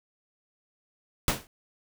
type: noise with exponential decay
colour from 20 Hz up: pink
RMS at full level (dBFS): -21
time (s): 1.28-1.47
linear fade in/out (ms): 1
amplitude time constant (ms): 41
effects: none